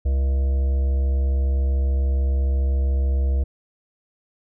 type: harmonic tone with a mistuned harmonic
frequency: 67 Hz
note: C2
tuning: 42 cents sharp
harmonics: 1 / 3 / 5 / 7 / 9 / 10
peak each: -17 / -39 / -41 / -39 / -43 / -47 dBFS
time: 0.05-3.44 s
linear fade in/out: 10 ms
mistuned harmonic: 7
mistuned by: +35 cents
effects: none